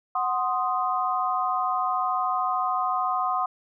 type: chord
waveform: sine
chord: C diminished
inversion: second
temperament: equal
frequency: 740 / 1046.5 / 1244.5 Hz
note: Gb5 / C6 / Eb6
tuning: 0 / 0 / 0 cents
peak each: -27 dBFS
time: 0.15-3.46 s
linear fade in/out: 5 ms
effects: none